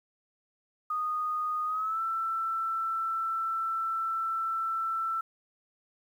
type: tone with pitch glide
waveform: sine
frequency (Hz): 1237 to 1333.5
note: D#6 to E6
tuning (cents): -10 to +20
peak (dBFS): -28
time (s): 0.9-5.21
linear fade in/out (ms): 5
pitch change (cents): +130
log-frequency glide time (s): 1.65-2.01
effects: 10-bit